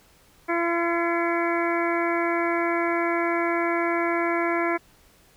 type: harmonic tone with a mistuned harmonic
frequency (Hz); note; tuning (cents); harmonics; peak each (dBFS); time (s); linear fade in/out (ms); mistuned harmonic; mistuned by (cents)
340; F4; -46; 1 / 2 / 3 / 4 / 5 / 6 / 7; -25 / -28 / -30 / -31 / -32 / -33 / -33; 0.48-4.78; 20; 7; -92
effects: pink hiss -57 dBFS RMS until 5.36 s